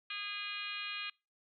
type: harmonic tone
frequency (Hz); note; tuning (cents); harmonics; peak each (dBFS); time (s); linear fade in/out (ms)
410; G#4; -22; 3 / 4 / 5 / 6 / 7 / 8 / 9 / 10; -48 / -48 / -50 / -41 / -46 / -47 / -52 / -49; 0.1-1.1; 5
effects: noise-tail reverb RT60 0.3 s tail -26 dB re dry